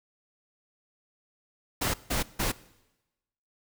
pink noise bursts, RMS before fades -28 dBFS, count 3, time 1.81-2.52 s, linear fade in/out 10 ms, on 130 ms, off 160 ms, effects noise-tail reverb RT60 1.0 s tail -20 dB re dry

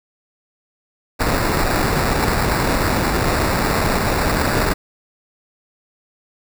pink noise with sample-and-hold, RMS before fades -18 dBFS, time 1.19-4.74 s, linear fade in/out 20 ms, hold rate 3150 Hz, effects none

